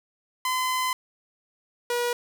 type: tone pair in turn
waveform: sawtooth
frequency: 1022 / 482.3 Hz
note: C6 / B4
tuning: -41 / -41 cents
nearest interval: octave + minor second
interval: 1300 cents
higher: first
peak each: -20 dBFS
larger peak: neither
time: 0.45-0.93 / 1.9-2.13 s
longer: first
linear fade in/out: 2 ms
effects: none